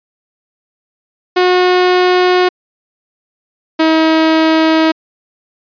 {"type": "tone pair in turn", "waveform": "sawtooth", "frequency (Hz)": [363, 319.5], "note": ["F#4", "D#4"], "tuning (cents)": [-33, 46], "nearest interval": "major second", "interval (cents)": 221, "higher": "first", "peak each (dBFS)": -4, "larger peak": "neither", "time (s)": [[1.36, 2.49], [3.79, 4.92]], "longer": "neither", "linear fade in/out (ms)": 10, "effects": ["resampled to 11025 Hz"]}